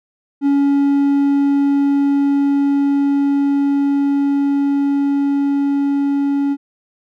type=tone with level ramp; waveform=triangle; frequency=281 Hz; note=C#4; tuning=24 cents sharp; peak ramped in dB=-9 to -12 dBFS; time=0.41-6.57 s; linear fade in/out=50 ms; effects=none